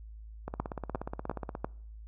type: two click trains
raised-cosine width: 1 ms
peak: -22 / -17 dBFS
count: 19 / 4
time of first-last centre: 0.48-1.551 / 0.6-1.645 s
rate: 16.8 / 2.87 Hz
effects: noise-tail reverb RT60 0.6 s tail -25 dB re dry + added 54 Hz sine -44 dBFS peak until 2.07 s